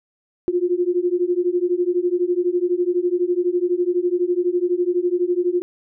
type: beating tone pair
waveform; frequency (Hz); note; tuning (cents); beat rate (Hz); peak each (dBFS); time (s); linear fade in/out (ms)
sine; 349.2 / 361.2; F4 / F#4; 0 / -42; 12; -20; 0.48-5.62; 0
effects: none